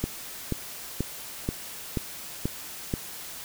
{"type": "click train", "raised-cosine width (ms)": 3, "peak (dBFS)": -13, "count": 7, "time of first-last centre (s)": [0.04, 2.939], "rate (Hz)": 2.07, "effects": ["white hiss -40 dBFS RMS until 3.44 s"]}